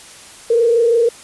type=tone with frequency modulation; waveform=sine; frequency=466.2 Hz; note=A#4; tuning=in tune; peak=-10 dBFS; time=0.5-1.09 s; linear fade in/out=5 ms; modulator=26 Hz; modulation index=0.65; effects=white hiss -39 dBFS RMS until 1.23 s + resampled to 24000 Hz